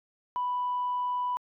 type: tone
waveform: sine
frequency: 989 Hz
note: B5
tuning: 2 cents sharp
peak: -26 dBFS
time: 0.36-1.37 s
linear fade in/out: 0 ms
effects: tanh soft clip ceiling -23 dBFS